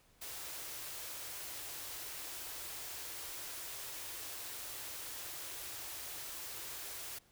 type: band-stop noise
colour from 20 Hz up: white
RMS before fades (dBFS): -45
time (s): 0.21-7.19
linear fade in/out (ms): 10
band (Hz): 140 to 280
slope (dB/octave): 96
effects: pink hiss -68 dBFS RMS until 7.31 s